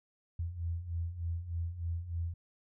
sine beating tone pair, 82.41 / 85.71 Hz, E2 / F2, 0 / -32 cents, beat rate 3.3 Hz, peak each -40 / -35 dBFS, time 0.39-2.34 s, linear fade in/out 5 ms, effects none

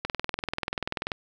click train, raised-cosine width 0.3 ms, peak -12 dBFS, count 23, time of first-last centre 0.05-1.118 s, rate 20.6 Hz, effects none

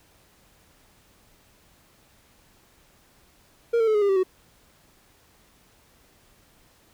triangle tone with pitch steps, 467.2 / 450 / 433.4 / 417.4 / 402 / 387.2 / 373 Hz, A#4 / A4 / A4 / G#4 / G4 / G4 / F#4, +4 / +39 / -26 / +9 / +44 / -21 / +14 cents, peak -16 dBFS, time 3.73-4.234 s, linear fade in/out 10 ms, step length 72 ms, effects pink hiss -59 dBFS RMS until 6.93 s

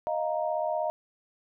sine chord, Eb suspended second, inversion none, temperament equal, 622.3 / 698.5 / 932.3 Hz, Eb5 / F5 / Bb5, 0 / 0 / 0 cents, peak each -29 / -31 / -34 dBFS, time 0.07-0.9 s, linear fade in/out 0 ms, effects none

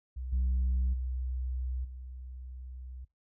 sine tone with level steps, 63.4 Hz, B1, 46 cents sharp, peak -35 / -24 / -31 / -41 dBFS, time 0.16-3.05 s, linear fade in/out 10 ms, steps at 0.32 / 0.93 / 1.84 s, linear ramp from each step 10 ms, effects noise-tail reverb RT60 0.2 s tail -21 dB re dry + tanh soft clip ceiling -24 dBFS

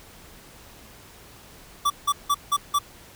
square tone bursts, 1157 Hz, D6, 26 cents flat, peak -19 dBFS, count 5, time 1.85-2.79 s, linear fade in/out 10 ms, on 52 ms, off 170 ms, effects pink hiss -48 dBFS RMS until 3.15 s

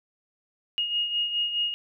sine beating tone pair, 2863 / 2867.8 Hz, F7 / F7, +42 / +45 cents, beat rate 4.8 Hz, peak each -25 / -33 dBFS, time 0.78-1.74 s, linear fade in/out 0 ms, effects none

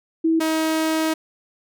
sine / sawtooth tone pair in turn, 324.6 / 317.7 Hz, E4 / D#4, -27 / +36 cents, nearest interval unison, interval 37 cents, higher first, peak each -15 / -15 dBFS, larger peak neither, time 0.24-0.4 / 0.4-1.14 s, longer second, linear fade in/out 10 ms, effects none

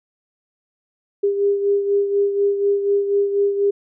sine beating tone pair, 401.6 / 405.7 Hz, G4 / G#4, +42 / -41 cents, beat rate 4.1 Hz, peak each -16 / -24 dBFS, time 1.23-3.71 s, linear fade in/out 10 ms, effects none

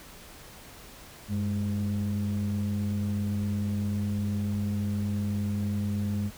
sine tone pair together, 98 / 205.9 Hz, G2 / G#3, 0 / -15 cents, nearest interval octave + minor second, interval 1285 cents, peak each -27 dBFS, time 1.28-6.31 s, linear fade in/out 50 ms, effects tanh soft clip ceiling -23 dBFS + pink hiss -48 dBFS RMS until 6.37 s

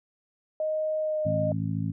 sine tone with pitch glide, 622 to 614.9 Hz, D#5 to D#5, -1 to -21 cents, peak -25 dBFS, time 0.6-1.52 s, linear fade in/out 2 ms, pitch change -20 cents, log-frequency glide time 1-1.21 s
harmonic tone, 53.9 Hz, A1, 35 cents flat, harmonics 2 / 3 / 4 / 5, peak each -30 / -30 / -35 / -35 dBFS, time 1.25-1.92 s, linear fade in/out 10 ms
effects none

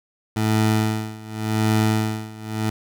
20% pulse tone with tremolo, 109 Hz, A2, 16 cents flat, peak -11 dBFS, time 0.36-2.7 s, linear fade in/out 5 ms, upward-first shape sine, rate 0.88 Hz, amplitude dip 90%, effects none

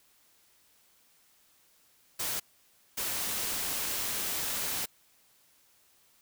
white noise bursts at uneven times, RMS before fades -33 dBFS, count 2, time 2.19-2.4 / 2.97-4.86 s, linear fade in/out 10 ms, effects white hiss -65 dBFS RMS until 6.21 s

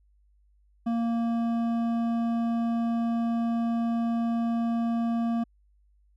triangle tone with hard clipping, 231.9 Hz, A#3, 9 cents flat, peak -26 dBFS, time 0.86-5.44 s, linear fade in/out 10 ms, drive 13 dB, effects added 50 Hz sine -60 dBFS peak until 6.16 s

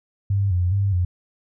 sine tone with vibrato, 94.1 Hz, F#2, 30 cents sharp, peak -17 dBFS, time 0.3-1.05 s, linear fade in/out 5 ms, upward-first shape square, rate 2.4 Hz, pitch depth 92 cents each way, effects none

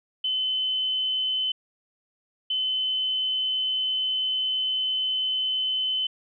sine tone pair in turn, 3043 / 3043 Hz, F#7 / F#7, +48 / +48 cents, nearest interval unison, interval 0 cents, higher neither, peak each -23 dBFS, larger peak neither, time 0.24-1.52 / 2.5-6.07 s, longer second, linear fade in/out 5 ms, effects none

